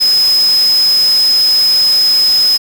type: tone in noise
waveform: sine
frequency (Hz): 5080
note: D#8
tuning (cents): +35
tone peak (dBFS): -7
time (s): 0-2.58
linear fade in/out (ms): 20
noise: white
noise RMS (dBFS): -24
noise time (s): 0-2.58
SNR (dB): +14
effects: none